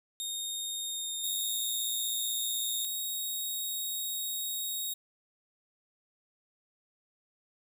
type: tone with pitch glide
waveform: 20% pulse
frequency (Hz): 3700 to 3645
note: A#7 to A#7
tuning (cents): -14 to -40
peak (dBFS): -28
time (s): 0.2-2.85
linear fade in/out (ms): 0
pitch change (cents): -26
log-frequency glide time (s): 0.83-1.61
type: tone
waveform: 10% pulse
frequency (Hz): 3761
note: A#7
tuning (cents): +15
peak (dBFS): -25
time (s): 1.23-4.94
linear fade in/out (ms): 10
effects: none